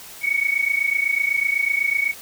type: tone pair together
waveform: sine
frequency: 2217 / 2245 Hz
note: C#7 / C#7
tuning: 0 / +21 cents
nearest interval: unison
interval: 21 cents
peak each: -21 dBFS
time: 0.21-2.14 s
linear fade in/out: 50 ms
effects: white hiss -40 dBFS RMS until 2.21 s